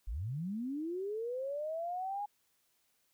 sine linear sweep, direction up, 40.14 to 833 Hz, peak -35 dBFS, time 0.07-2.26 s, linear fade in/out 10 ms, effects white hiss -75 dBFS RMS until 3.13 s

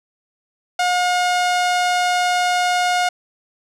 sawtooth tone with low-pass filter, 718 Hz, F5, 48 cents sharp, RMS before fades -18 dBFS, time 0.79-3.09 s, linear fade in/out 5 ms, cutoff 7600 Hz, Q 0.76, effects none

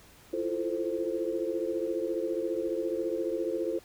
sine chord, F major seventh, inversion third, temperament equal with one note detuned, 334.6 / 349.2 / 440 / 523.3 Hz, E4 / F4 / A4 / C5, +26 / 0 / 0 / 0 cents, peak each -34 dBFS, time 0.33-3.79 s, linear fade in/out 5 ms, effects pink hiss -56 dBFS RMS until 3.84 s

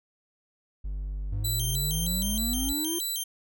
triangle tone, 49 Hz, G1, in tune, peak -28 dBFS, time 0.84-2.73 s, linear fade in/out 10 ms
triangle exponential sweep, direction up, 96.7 to 349.2 Hz, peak -28 dBFS, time 1.32-2.99 s, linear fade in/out 5 ms
10% pulse tone with vibrato, 3542 Hz, A7, 11 cents sharp, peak -22 dBFS, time 1.44-3.24 s, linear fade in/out 10 ms, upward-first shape square, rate 3.2 Hz, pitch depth 200 cents each way
effects none

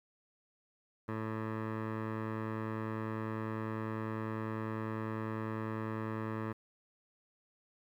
15% pulse tone with low-pass filter, 110 Hz, A2, in tune, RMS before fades -38 dBFS, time 1.08-6.53 s, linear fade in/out 10 ms, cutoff 1500 Hz, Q 1.8, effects 11-bit

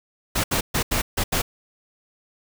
pink noise bursts at uneven times, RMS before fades -22 dBFS, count 6, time 0.35-0.44 / 0.51-0.61 / 0.74-0.83 / 0.91-1.02 / 1.17-1.24 / 1.32-1.42 s, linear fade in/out 10 ms, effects none

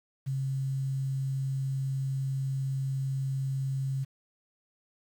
sine tone with quantisation, 134.7 Hz, C#3, 49 cents flat, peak -28 dBFS, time 0.26-4.05 s, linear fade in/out 20 ms, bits 9, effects none

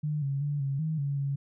sine tone with pitch steps, 150.4 / 138.4 / 145.3 / 137.5 / 157.8 / 141 / 139.4 Hz, D3 / C#3 / D3 / C#3 / D#3 / C#3 / C#3, +42 / -2 / -18 / -14 / +25 / +30 / +10 cents, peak -27 dBFS, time 0.03-1.36 s, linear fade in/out 10 ms, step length 190 ms, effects none

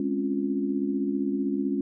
sine chord, Db major seventh, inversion second, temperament equal, 207.7 / 261.6 / 277.2 / 349.2 Hz, Ab3 / C4 / Db4 / F4, 0 / 0 / 0 / 0 cents, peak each -30 / -33 / -27 / -32 dBFS, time 0-1.81 s, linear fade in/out 2 ms, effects none

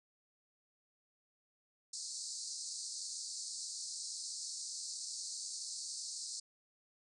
pink band-pass noise, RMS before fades -44 dBFS, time 1.93-6.4 s, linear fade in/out 5 ms, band 4200 to 9000 Hz, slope 96 dB/octave, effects none

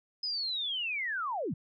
sine linear sweep, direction down, 5090 to 113.2 Hz, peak -31 dBFS, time 0.23-1.54 s, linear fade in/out 5 ms, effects none

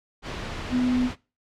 sine tone in noise, 250 Hz, B3, 21 cents sharp, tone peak -20 dBFS, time 0.7-1.1 s, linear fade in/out 50 ms, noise pink, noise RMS -33 dBFS, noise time 0.22-1.16 s, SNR +10 dB, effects noise-tail reverb RT60 0.3 s tail -21 dB re dry + low-pass 4000 Hz 12 dB/octave

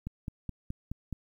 click train, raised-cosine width 5 ms, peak -23 dBFS, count 6, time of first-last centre 0.07-1.127 s, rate 4.73 Hz, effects 10-bit

